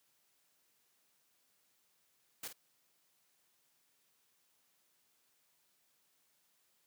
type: noise with echo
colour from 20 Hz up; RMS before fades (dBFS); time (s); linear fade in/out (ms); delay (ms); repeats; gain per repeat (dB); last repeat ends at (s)
white; -43; 2.43-2.48; 5; 49; 1; -9; 2.529
effects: white hiss -75 dBFS RMS until 6.86 s + high-pass 100 Hz 12 dB/octave